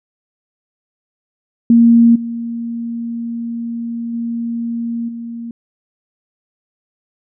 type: tone with level steps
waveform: sine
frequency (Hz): 233.1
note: A#3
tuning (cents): 0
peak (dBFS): -5 / -20 / -18 / -24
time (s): 1.7-5.51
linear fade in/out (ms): 2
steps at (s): 2.15 / 4.13 / 5.08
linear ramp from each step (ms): 10
effects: none